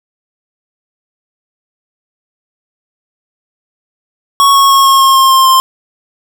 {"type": "tone with pitch steps", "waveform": "square", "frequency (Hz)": [1108.7, 1100.4, 1092.2, 1084, 1075.9, 1067.8, 1059.9, 1051.9], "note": ["C#6", "C#6", "C#6", "C#6", "C6", "C6", "C6", "C6"], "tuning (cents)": [0, -13, -26, -39, 48, 35, 22, 9], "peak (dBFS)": -5, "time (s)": [4.4, 5.6], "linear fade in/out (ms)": 0, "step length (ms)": 150, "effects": []}